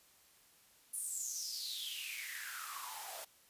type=noise with high-pass filter sweep; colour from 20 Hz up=white; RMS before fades=-43 dBFS; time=0.93-3.25 s; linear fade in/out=10 ms; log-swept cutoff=10000 to 620 Hz; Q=8.1; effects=white hiss -66 dBFS RMS until 3.49 s + resampled to 32000 Hz